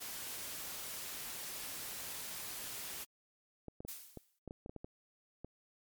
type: noise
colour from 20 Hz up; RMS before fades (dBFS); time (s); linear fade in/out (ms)
white; -44; 0-3.05; 20
type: clicks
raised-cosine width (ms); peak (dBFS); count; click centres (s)
2; -32; 11; 3.683 / 3.805 / 3.85 / 4.173 / 4.477 / 4.509 / 4.661 / 4.695 / 4.763 / 4.845 / 5.446
type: noise with exponential decay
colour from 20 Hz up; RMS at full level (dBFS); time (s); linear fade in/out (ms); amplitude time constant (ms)
blue; -42; 3.88-4.39; 5; 110
effects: MP3 96 kbps